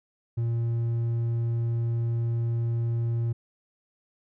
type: tone with hard clipping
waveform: sine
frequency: 116.54 Hz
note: A#2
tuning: in tune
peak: -25 dBFS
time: 0.37-3.33 s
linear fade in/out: 10 ms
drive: 3 dB
effects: none